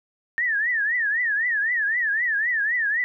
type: tone with vibrato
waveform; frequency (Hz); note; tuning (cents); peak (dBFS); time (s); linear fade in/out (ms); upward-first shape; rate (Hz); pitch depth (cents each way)
sine; 1800; A6; +39; -20; 0.38-3.04; 0; triangle; 3.9; 200
effects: none

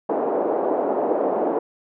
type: band-pass noise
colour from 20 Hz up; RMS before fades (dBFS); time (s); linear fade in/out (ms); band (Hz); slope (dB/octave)
white; -22; 0.09-1.59; 5; 300 to 690; 24
effects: none

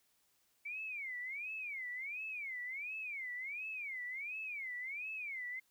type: tone with vibrato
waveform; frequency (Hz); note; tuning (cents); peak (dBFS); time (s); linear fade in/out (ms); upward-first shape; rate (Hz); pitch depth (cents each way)
sine; 2259; C#7; +32; -40; 0.65-5.6; 10; sine; 1.4; 250
effects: white hiss -75 dBFS RMS until 5.7 s

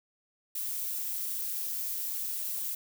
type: noise with amplitude modulation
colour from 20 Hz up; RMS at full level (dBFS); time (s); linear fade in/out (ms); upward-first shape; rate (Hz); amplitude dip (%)
violet; -32; 0.55-2.75; 5; sine; 188; 50
effects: none

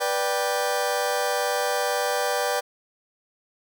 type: chord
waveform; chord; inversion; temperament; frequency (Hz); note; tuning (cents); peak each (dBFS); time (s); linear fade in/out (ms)
sawtooth; G major; first; just; 490 / 588 / 784; B4 / D5 / G5; -14 / +2 / 0; -23; 0-2.61; 20
effects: none

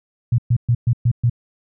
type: tone bursts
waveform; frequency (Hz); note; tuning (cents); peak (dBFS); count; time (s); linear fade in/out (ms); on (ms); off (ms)
sine; 119.4; A#2; +42; -12; 6; 0.32-1.298; 5; 63; 120
effects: none

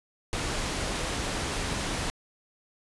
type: low-pass noise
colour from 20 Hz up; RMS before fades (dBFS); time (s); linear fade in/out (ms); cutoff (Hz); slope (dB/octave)
pink; -31; 0.33-2.1; 0; 9300; 12
effects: resampled to 24000 Hz

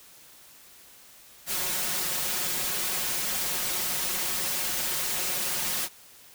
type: noise with comb filter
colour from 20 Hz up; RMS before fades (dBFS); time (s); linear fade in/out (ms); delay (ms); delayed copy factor
white; -29; 1.46-5.89; 50; 5.5; +0.85
effects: white hiss -52 dBFS RMS until 6.34 s

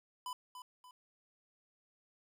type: tone with echo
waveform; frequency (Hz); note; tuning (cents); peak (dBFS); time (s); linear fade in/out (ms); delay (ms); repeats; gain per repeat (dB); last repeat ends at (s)
square; 1000; B5; +21; -40; 0.26-0.33; 2; 290; 2; -8; 0.91
effects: 12-bit

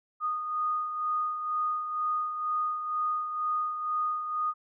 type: beating tone pair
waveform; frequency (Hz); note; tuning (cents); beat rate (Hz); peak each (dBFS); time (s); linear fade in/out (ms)
sine; 1234 / 1236.1; D#6 / D#6; -15 / -12; 2.1; -28 / -37; 0.2-4.54; 50
effects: none

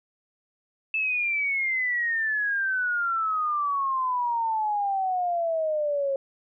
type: exponential sweep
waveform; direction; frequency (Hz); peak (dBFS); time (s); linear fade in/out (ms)
sine; down; 2637 to 540; -23; 0.94-6.16; 2
effects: none

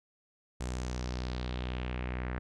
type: tone with low-pass filter sweep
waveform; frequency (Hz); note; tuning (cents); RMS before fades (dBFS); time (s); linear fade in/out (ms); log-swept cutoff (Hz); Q
sawtooth; 62.1; B1; +10; -36; 0.6-2.39; 10; 8200 to 1800; 2.4
effects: none

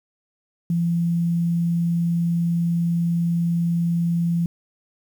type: tone with quantisation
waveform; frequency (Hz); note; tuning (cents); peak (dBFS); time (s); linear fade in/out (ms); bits
sine; 170; F3; -46; -18; 0.7-4.46; 2; 8
effects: none

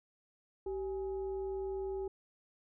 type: tone with frequency modulation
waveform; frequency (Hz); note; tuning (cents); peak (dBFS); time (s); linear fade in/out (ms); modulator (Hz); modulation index
sine; 386; G4; -27; -35; 0.66-2.08; 5; 442; 0.41
effects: none

